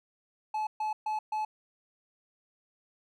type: tone bursts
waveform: triangle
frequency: 860 Hz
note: A5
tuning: 40 cents flat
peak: -27 dBFS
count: 4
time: 0.54-1.45 s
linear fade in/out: 5 ms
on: 130 ms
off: 130 ms
effects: none